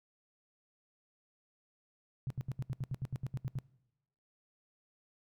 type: tone bursts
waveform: sine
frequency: 130.81 Hz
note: C3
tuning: in tune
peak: -33 dBFS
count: 13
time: 2.27-3.587 s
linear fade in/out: 0 ms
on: 33 ms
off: 74 ms
effects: noise-tail reverb RT60 0.9 s tail -22 dB re dry